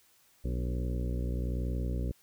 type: harmonic tone with a mistuned harmonic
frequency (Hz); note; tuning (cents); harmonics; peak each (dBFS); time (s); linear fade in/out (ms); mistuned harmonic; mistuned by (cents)
61.1; B1; -18; 1 / 2 / 3 / 4 / 5 / 6 / 7 / 8 / 9; -31 / -37 / -41 / -43 / -45 / -47 / -48 / -49 / -50; 0.44-2.12; 10; 5; -52
effects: white hiss -65 dBFS RMS until 2.22 s